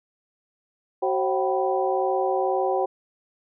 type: tone cluster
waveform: sine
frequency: 376.3 / 535 / 707 / 769 / 985 Hz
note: F#4 / C5 / F5 / G5 / B5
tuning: +29 / +38 / +21 / -33 / -5 cents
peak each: -25 / -26 / -34 / -25 / -33 dBFS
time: 1.02-2.86 s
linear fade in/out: 10 ms
effects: none